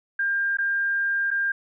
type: tone with dropouts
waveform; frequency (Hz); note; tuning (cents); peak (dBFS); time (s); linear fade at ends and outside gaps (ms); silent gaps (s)
sine; 1600; G6; +35; -21; 0.19-1.52; 5; 0.571-0.585 / 1.306-1.312
effects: none